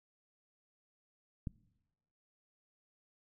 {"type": "click", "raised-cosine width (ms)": 5, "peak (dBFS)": -25, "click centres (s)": 1.472, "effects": ["noise-tail reverb RT60 1.0 s tail -22 dB re dry"]}